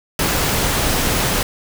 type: noise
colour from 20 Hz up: pink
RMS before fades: -18 dBFS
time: 0.19-1.43 s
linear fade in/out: 2 ms
effects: none